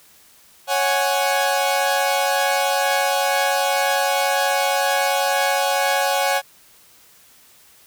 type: chord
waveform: sawtooth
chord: C# suspended fourth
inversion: none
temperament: equal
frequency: 554.4 / 740 / 830.6 Hz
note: C#5 / F#5 / G#5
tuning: 0 / 0 / 0 cents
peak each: -18 dBFS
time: 0.67-6.42 s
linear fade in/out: 50 ms
effects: white hiss -51 dBFS RMS until 7.86 s